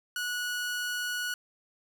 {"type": "tone", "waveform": "sawtooth", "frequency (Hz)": 1465, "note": "F#6", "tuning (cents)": -18, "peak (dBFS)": -27, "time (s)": [0.16, 1.34], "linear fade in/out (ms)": 2, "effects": []}